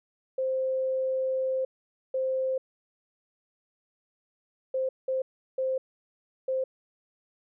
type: tone bursts at uneven times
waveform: sine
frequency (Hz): 523.3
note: C5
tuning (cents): 0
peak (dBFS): -25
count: 6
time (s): 0.38-1.65 / 2.14-2.58 / 4.74-4.89 / 5.08-5.22 / 5.58-5.78 / 6.48-6.64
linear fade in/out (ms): 5
effects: none